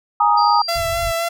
sine chord, Ab suspended second, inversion none, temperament just, 830.6 / 934.4 / 1245.9 Hz, Ab5 / Bb5 / Eb6, 0 / +4 / +2 cents, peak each -16 / -16 / -16 dBFS, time 0.2-0.62 s, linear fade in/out 5 ms
sine tone, 4738 Hz, D8, 14 cents sharp, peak -24 dBFS, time 0.37-0.78 s, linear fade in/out 10 ms
sawtooth tone with vibrato, 673 Hz, E5, 36 cents sharp, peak -15 dBFS, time 0.68-1.29 s, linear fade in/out 10 ms, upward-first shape sine, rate 3.8 Hz, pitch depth 21 cents each way
white low-pass noise, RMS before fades -29 dBFS, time 0.75-1.12 s, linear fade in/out 10 ms, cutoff 120 Hz, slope 48 dB/octave
effects none

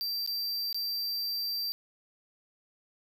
square tone with dropouts, 4695 Hz, D8, 1 cent flat, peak -31 dBFS, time 0.01-1.72 s, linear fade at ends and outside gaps 0 ms, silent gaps 0.263-0.275 / 0.728-0.745 s, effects 10-bit

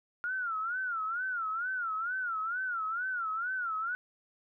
sine tone with vibrato, 1400 Hz, F6, 4 cents sharp, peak -31 dBFS, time 0.24-3.95 s, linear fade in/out 0 ms, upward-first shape sine, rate 2.2 Hz, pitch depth 160 cents each way, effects none

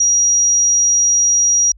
sine tone, 5740 Hz, F8, 47 cents sharp, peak -10 dBFS, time 0-1.72 s, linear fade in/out 5 ms, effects added 50 Hz sine -40 dBFS peak until 1.77 s

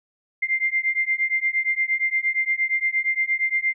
sine beating tone pair, 2093 / 2101.6 Hz, C7 / C7, 0 / +7 cents, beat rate 8.6 Hz, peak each -23 dBFS, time 0.42-3.74 s, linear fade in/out 10 ms, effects none

